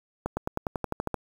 accelerating click train, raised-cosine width 1 ms, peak -14 dBFS, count 11, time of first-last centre 0.26-1.143 s, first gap 110 ms, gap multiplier 0.95, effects 7-bit

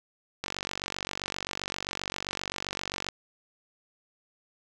click train, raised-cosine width 0.2 ms, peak -14 dBFS, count 127, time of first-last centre 0.44-3.087 s, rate 47.6 Hz, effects none

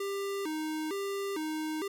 square tone with vibrato, 351.4 Hz, F4, 11 cents sharp, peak -33 dBFS, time 0-1.88 s, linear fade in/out 5 ms, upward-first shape square, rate 1.1 Hz, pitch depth 210 cents each way, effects none

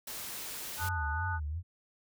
white noise, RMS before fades -41 dBFS, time 0.07-0.89 s, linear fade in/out 5 ms
sine chord, D# diminished, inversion second, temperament equal with one note detuned, 880 / 1233.8 / 1480 Hz, A5 / D#6 / F#6, 0 / -15 / 0 cents, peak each -37 / -42 / -36 dBFS, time 0.77-1.4 s, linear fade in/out 50 ms
sine tone with vibrato, 82.41 Hz, E2, in tune, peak -33 dBFS, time 0.79-1.63 s, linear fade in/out 50 ms, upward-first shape sine, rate 2.6 Hz, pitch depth 200 cents each way
effects none

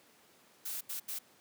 blue noise bursts at uneven times, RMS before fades -39 dBFS, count 3, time 0.65-0.81 / 0.89-1 / 1.08-1.19 s, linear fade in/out 10 ms, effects pink hiss -63 dBFS RMS until 1.4 s + high-pass 200 Hz 12 dB/octave

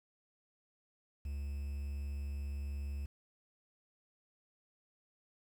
triangle tone with quantisation, 70.6 Hz, C#2, 32 cents sharp, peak -35 dBFS, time 1.25-3.06 s, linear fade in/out 5 ms, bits 10, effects none

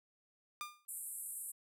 sawtooth tone with exponential decay, 1203 Hz, D6, 41 cents sharp, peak -34 dBFS, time 0.61-0.85 s, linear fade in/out 0 ms, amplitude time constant 51 ms
pink band-pass noise, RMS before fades -45 dBFS, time 0.88-1.52 s, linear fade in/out 10 ms, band 8000 to 13000 Hz, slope 96 dB/octave
effects none

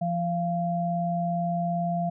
sine tone pair together, 171.8 / 690.6 Hz, F3 / F5, -28 / -20 cents, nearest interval 2 octaves, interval 2408 cents, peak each -27 dBFS, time 0.01-2.1 s, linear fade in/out 10 ms, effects none

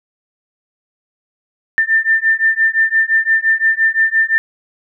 sine beating tone pair, 1788 / 1793.8 Hz, A6 / A6, +27 / +33 cents, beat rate 5.8 Hz, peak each -14 dBFS, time 1.78-4.38 s, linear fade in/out 0 ms, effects none

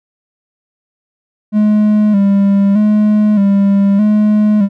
triangle tone with vibrato, 204.9 Hz, G#3, 23 cents flat, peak -5 dBFS, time 1.52-4.69 s, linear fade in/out 50 ms, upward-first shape square, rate 0.81 Hz, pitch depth 53 cents each way, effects none

